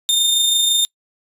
sawtooth tone with amplitude modulation, 3633 Hz, A#7, 45 cents flat, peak -9 dBFS, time 0.09-0.85 s, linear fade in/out 0 ms, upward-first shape sine, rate 25.9 Hz, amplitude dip 30%, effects noise-tail reverb RT60 0.1 s tail -25 dB re dry + resampled to 32000 Hz

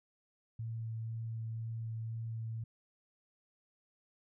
sine tone with vibrato, 113.1 Hz, A2, 48 cents sharp, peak -37 dBFS, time 0.59-2.64 s, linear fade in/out 5 ms, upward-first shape sine, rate 2 Hz, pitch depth 10 cents each way, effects none

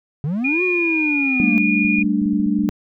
triangle linear two-way sweep, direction up then down, 134.3 to 370 to 224.5 Hz, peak -17 dBFS, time 0.24-1.58 s, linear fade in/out 0 ms, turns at 0.63 s
sine tone, 2437 Hz, D#7, 37 cents flat, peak -18 dBFS, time 0.44-2.03 s, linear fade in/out 10 ms
sine chord, G suspended second, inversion none, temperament equal, 196 / 220 / 293.7 Hz, G3 / A3 / D4, 0 / 0 / 0 cents, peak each -20 dBFS, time 1.4-2.69 s, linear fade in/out 0 ms
clicks, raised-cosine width 5 ms, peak -25 dBFS, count 11, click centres 1.85 / 1.986 / 2.042 / 2.217 / 2.259 / 2.333 / 2.399 / 2.464 / 2.589 / 2.639 / 2.693 s
effects none

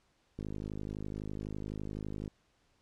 click train, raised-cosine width 3 ms, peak -27 dBFS, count 99, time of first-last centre 0.39-2.278 s, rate 51.9 Hz, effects pink hiss -72 dBFS RMS until 2.81 s + low-pass 7000 Hz 12 dB/octave

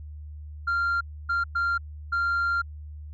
sine tone bursts at uneven times, 1388 Hz, F6, 11 cents flat, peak -20 dBFS, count 4, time 0.67-1.01 / 1.29-1.44 / 1.55-1.78 / 2.12-2.62 s, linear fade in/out 10 ms, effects tanh soft clip ceiling -21 dBFS + added 75 Hz sine -37 dBFS peak until 3.13 s

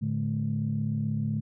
sine tone cluster, 111 / 147.1 / 214.1 Hz, A2 / D3 / A3, +16 / +3 / -47 cents, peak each -30 dBFS, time 0.01-1.41 s, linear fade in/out 20 ms, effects tanh soft clip ceiling -17 dBFS

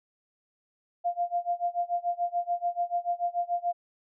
sine tone with tremolo, 698.5 Hz, F5, in tune, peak -23 dBFS, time 1.04-3.73 s, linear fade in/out 20 ms, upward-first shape sine, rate 6.9 Hz, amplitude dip 95%, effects none

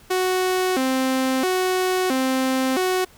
sawtooth tone with vibrato, 311.1 Hz, D#4, in tune, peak -15 dBFS, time 0.1-3.05 s, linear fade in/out 10 ms, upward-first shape square, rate 0.75 Hz, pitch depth 300 cents each way, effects pink hiss -51 dBFS RMS until 3.17 s

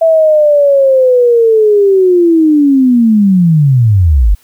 sine linear sweep, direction down, 660 to 43.65 Hz, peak -4 dBFS, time 0.01-4.35 s, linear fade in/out 10 ms, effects white hiss -49 dBFS RMS until 4.43 s

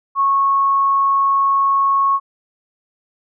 sine tone, 1100 Hz, C#6, 14 cents flat, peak -12 dBFS, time 0.15-2.2 s, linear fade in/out 50 ms, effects none

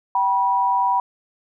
sine tone pair together, 775 / 974 Hz, G5 / B5, -20 / -24 cents, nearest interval major third, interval 396 cents, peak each -22 / -17 dBFS, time 0.15-1 s, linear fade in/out 2 ms, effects none

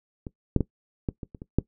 clicks, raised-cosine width 3 ms, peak -22 / -6 / -11 / -13 / -22 / -27 / -25 / -7 dBFS, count 8, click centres 0.268 / 0.563 / 0.607 / 1.088 / 1.232 / 1.348 / 1.419 / 1.586 s, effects noise-tail reverb RT60 0.1 s tail -19 dB re dry

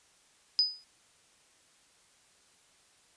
sine tone with exponential decay, 4988 Hz, D#8, 3 cents sharp, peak -19 dBFS, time 0.59-0.84 s, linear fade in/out 0 ms, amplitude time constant 53 ms, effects white hiss -64 dBFS RMS until 3.16 s + resampled to 22050 Hz

